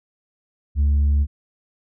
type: tone with tanh clipping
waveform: sine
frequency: 72 Hz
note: D2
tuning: 34 cents flat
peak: -15 dBFS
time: 0.75-1.27 s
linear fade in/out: 50 ms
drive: 2 dB
effects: none